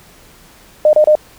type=tone bursts; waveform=sine; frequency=609 Hz; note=D#5; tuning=37 cents flat; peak=-5 dBFS; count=3; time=0.85-1.153 s; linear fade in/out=2 ms; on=81 ms; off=30 ms; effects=pink hiss -44 dBFS RMS until 1.38 s